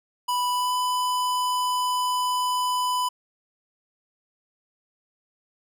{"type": "tone with pitch glide", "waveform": "square", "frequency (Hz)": [987.8, 998.1], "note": ["B5", "B5"], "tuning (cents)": [0, 18], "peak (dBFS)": -23, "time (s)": [0.28, 3.09], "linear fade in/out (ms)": 10, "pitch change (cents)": 18, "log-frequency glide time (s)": [0.5, 0.73], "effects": []}